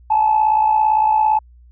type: tone with amplitude modulation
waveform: sine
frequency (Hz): 864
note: A5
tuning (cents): -32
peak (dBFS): -8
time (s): 0.1-1.39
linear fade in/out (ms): 10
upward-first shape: sine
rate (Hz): 57.7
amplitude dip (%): 65
effects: tanh soft clip ceiling -6 dBFS + added 60 Hz sine -43 dBFS peak until 1.71 s